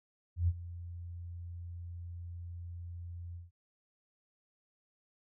sine tone with ADSR envelope, 86.5 Hz, F2, 16 cents flat, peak -24 dBFS, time 0.36-3.51 s, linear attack 120 ms, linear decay 45 ms, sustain -17 dB, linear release 160 ms, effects none

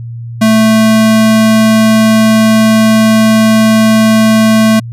square tone, 220 Hz, A3, in tune, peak -5 dBFS, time 0.41-4.8 s, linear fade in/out 10 ms, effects added 117 Hz sine -20 dBFS peak until 4.92 s + resampled to 32000 Hz

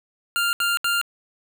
25% pulse tone bursts, 1396.9 Hz, F6, in tune, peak -16 dBFS, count 3, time 0.36-1.014 s, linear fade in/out 0 ms, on 170 ms, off 72 ms, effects none

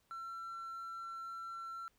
triangle tone, 1351 Hz, E6, 42 cents sharp, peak -40 dBFS, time 0.11-1.88 s, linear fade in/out 0 ms, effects tanh soft clip ceiling -36 dBFS + pink hiss -75 dBFS RMS until 1.98 s

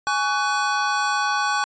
square tone cluster, 832 / 1126 / 1498 Hz, G#5 / C#6 / F#6, +3 / +27 / +21 cents, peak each -25 dBFS, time 0.07-1.64 s, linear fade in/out 0 ms, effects resampled to 16000 Hz

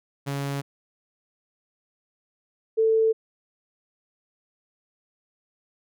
sawtooth / sine tone pair in turn, 140 / 444.5 Hz, C#3 / A4, +18 / +18 cents, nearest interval octave + minor sixth, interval 2000 cents, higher second, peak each -23 / -17 dBFS, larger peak second, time 0.26-0.62 / 2.77-3.13 s, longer neither, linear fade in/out 20 ms, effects none

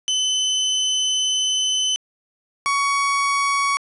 30% pulse tone pair in turn, 3033 / 1120.5 Hz, F#7 / C#6, +42 / +18 cents, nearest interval octave + perfect fourth, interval 1724 cents, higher first, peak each -15 / -15 dBFS, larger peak neither, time 0.08-1.96 / 2.66-3.77 s, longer first, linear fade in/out 0 ms, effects resampled to 24000 Hz + 9-bit

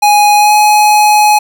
square tone with pitch glide, 830.6 to 841.7 Hz, G#5 to G#5, 0 to +23 cents, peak -5 dBFS, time 0.02-1.39 s, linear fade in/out 10 ms, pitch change +23 cents, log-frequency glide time 0.36-0.52 s, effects none

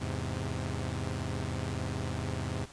sawtooth chord, E augmented, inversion none, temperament equal, 82.41 / 103.83 / 130.81 Hz, E2 / G#2 / B#2, 0 / 0 / 0 cents, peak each -33 dBFS, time 0-2.66 s, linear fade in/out 20 ms, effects pink hiss -52 dBFS RMS until 2.72 s + resampled to 22050 Hz

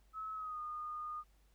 sine tone with pitch glide, 1291 to 1224.9 Hz, E6 to D#6, -37 to -27 cents, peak -40 dBFS, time 0.13-1.24 s, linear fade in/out 50 ms, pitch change -90 cents, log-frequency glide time 0.34-0.6 s, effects added 50 Hz sine -66 dBFS peak until 1.54 s + pink hiss -75 dBFS RMS until 1.54 s

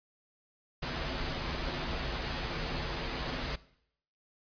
pink noise with comb filter, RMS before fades -35 dBFS, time 0.82-3.56 s, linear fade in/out 10 ms, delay 10 ms, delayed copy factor -0.6, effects noise-tail reverb RT60 0.7 s tail -19 dB re dry + resampled to 11025 Hz

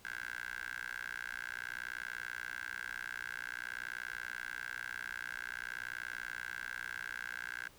10% pulse tone with high-pass filter, 60.5 Hz, B1, 35 cents flat, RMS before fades -43 dBFS, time 0.05-7.68 s, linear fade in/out 0 ms, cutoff 1600 Hz, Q 9.6, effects pink hiss -61 dBFS RMS until 7.78 s

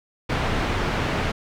pink low-pass noise, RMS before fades -24 dBFS, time 0.29-1.32 s, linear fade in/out 10 ms, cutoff 2800 Hz, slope 12 dB/octave, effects none

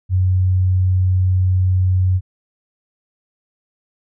sine tone, 92.5 Hz, F#2, in tune, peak -12 dBFS, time 0.09-2.21 s, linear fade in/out 50 ms, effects none

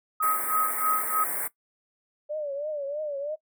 sine tone with tremolo, 1265 Hz, D#6, 28 cents sharp, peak -21 dBFS, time 0.2-1.24 s, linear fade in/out 5 ms, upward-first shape sine, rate 3.2 Hz, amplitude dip 90%
white band-stop noise, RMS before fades -30 dBFS, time 0.22-1.48 s, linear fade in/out 10 ms, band 2200 to 8200 Hz, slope 96 dB/octave
sine tone with vibrato, 584 Hz, D5, 10 cents flat, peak -28 dBFS, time 2.29-3.36 s, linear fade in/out 20 ms, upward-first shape triangle, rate 3.1 Hz, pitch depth 120 cents each way
effects noise-tail reverb RT60 0.1 s tail -18 dB re dry + high-pass 300 Hz 12 dB/octave

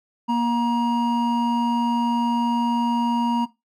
triangle tone pair together, 236.9 / 947.6 Hz, A#3 / A#5, +28 / +28 cents, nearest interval 2 octaves, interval 2400 cents, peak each -19 dBFS, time 0.28-3.46 s, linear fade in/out 20 ms, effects noise-tail reverb RT60 0.2 s tail -17 dB re dry

